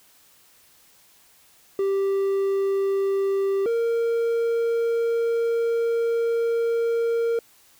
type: tone pair in turn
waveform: triangle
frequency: 391.9 / 463.5 Hz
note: G4 / A#4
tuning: 0 / -10 cents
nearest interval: minor third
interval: 290 cents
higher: second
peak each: -18 dBFS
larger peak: neither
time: 1.79-3.66 / 3.66-7.39 s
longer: second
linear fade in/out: 2 ms
effects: white hiss -56 dBFS RMS until 7.79 s